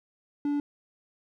triangle tone, 289.3 Hz, D4, 26 cents flat, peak -23 dBFS, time 0.45-0.6 s, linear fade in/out 2 ms, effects none

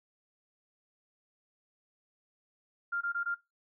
sine tone bursts, 1396.9 Hz, F6, in tune, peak -30 dBFS, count 4, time 2.92-3.347 s, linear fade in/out 10 ms, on 91 ms, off 21 ms, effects noise-tail reverb RT60 0.2 s tail -19 dB re dry

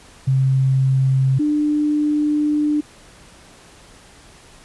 sine tone pair in turn, 132.9 / 298.4 Hz, C3 / D4, +27 / +28 cents, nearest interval octave + major second, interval 1401 cents, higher second, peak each -13 / -15 dBFS, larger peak first, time 0.27-1.39 / 1.39-2.81 s, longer second, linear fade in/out 10 ms, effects pink hiss -46 dBFS RMS until 4.64 s + resampled to 24000 Hz

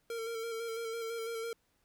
square tone with vibrato, 456.8 Hz, A#4, 35 cents flat, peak -37 dBFS, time 0.1-1.53 s, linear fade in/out 2 ms, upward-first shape square, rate 6 Hz, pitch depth 25 cents each way, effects pink hiss -75 dBFS RMS until 1.84 s

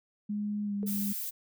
sine tone with pitch glide, 207.7 to 201.9 Hz, G#3 to G#3, 0 to -49 cents, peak -30 dBFS, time 0.29-1.13 s, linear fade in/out 10 ms, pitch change -49 cents, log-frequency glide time 0.64-0.74 s
sine tone with exponential decay, 437.2 Hz, A4, 11 cents flat, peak -34 dBFS, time 0.83-0.91 s, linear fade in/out 0 ms, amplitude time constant 16 ms
violet noise, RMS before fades -36 dBFS, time 0.86-1.31 s, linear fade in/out 20 ms
effects none

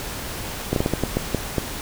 slowing click train, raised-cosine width 2 ms, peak -6 dBFS, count 9, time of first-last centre 0.73-1.582 s, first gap 32 ms, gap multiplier 1.33, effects pink hiss -31 dBFS RMS until 1.81 s

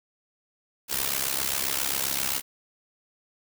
white noise with amplitude modulation, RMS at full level -24 dBFS, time 0.88-2.42 s, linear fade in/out 50 ms, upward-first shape sine, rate 67.5 Hz, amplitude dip 85%, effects none

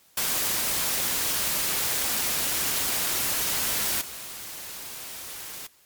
white noise with level steps, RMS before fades -26 / -38 dBFS, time 0.17-5.67 s, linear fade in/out 5 ms, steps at 4.01 s, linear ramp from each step 5 ms, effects white hiss -59 dBFS RMS until 5.85 s + MP3 96 kbps

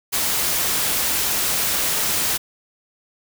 white noise, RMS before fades -21 dBFS, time 0.12-2.38 s, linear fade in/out 20 ms, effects none

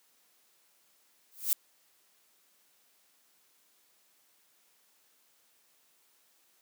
violet noise with exponential growth, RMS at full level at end -23 dBFS, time 1.32-1.53 s, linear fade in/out 0 ms, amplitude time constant 45 ms, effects white hiss -68 dBFS RMS until 6.61 s + high-pass 200 Hz 12 dB/octave

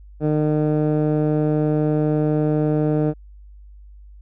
15% pulse tone with low-pass filter, 152 Hz, D#3, 40 cents flat, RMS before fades -19 dBFS, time 0.2-3.14 s, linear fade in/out 50 ms, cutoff 600 Hz, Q 0.79, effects added 50 Hz sine -40 dBFS peak until 4.21 s

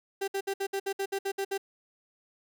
35% pulse tone bursts, 392 Hz, G4, in tune, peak -27 dBFS, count 11, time 0.21-1.579 s, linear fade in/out 10 ms, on 69 ms, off 61 ms, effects none

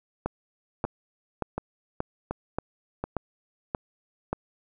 two click trains, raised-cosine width 1 ms, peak -13 / -15 dBFS, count 8 / 4, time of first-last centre 0.26-4.33 / 0.85-3.04 s, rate 1.72 / 1.37 Hz, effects none

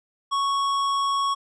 sine tone with tanh clipping, 1108.7 Hz, C#6, in tune, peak -23 dBFS, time 0.31-1.35 s, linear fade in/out 20 ms, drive 15 dB, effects resampled to 22050 Hz

